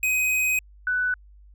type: tone pair in turn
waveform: square / sine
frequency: 2514 / 1491.5 Hz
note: D#7 / F#6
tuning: +17 / +13 cents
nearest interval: major sixth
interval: 904 cents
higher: first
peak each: -21 dBFS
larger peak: neither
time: 0.03-0.59 / 0.87-1.14 s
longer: first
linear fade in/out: 2 ms
effects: added 50 Hz sine -47 dBFS peak until 1.54 s